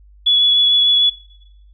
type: tone with vibrato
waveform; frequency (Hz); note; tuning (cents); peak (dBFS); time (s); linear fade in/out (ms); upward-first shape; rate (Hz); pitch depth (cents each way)
sine; 3400; G#7; +40; -10; 0.26-1.1; 10; triangle; 6.7; 13
effects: noise-tail reverb RT60 1.0 s tail -23 dB re dry + added 50 Hz sine -43 dBFS peak until 1.73 s